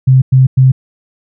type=tone bursts; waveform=sine; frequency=130.81 Hz; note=C3; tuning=in tune; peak=-3 dBFS; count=3; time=0.07-0.72 s; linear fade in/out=10 ms; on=150 ms; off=100 ms; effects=none